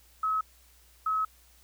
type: tone pair in turn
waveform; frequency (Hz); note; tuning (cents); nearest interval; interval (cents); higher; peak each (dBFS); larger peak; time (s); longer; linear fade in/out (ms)
sine; 1284 / 1284; E6 / E6; -46 / -46; unison; 0; neither; -25; neither; 0.23-0.41 / 1.06-1.25; second; 5
effects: added 60 Hz sine -60 dBFS peak until 1.63 s + white hiss -61 dBFS RMS until 1.63 s